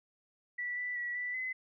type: tone with pitch steps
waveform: sine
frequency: 1958 / 1976 / 1938 / 1973 / 2031 Hz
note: B6 / B6 / B6 / B6 / B6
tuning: -15 / 0 / -33 / -2 / +48 cents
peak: -34 dBFS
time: 0.58-1.53 s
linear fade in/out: 10 ms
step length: 190 ms
effects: none